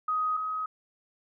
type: tone pair in turn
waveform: sine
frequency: 1254 / 1264.9 Hz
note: D#6 / D#6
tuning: +13 / +28 cents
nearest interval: unison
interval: 15 cents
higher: second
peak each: -25 / -29 dBFS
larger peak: first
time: 0.08-0.37 / 0.37-0.66 s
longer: neither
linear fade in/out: 5 ms
effects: none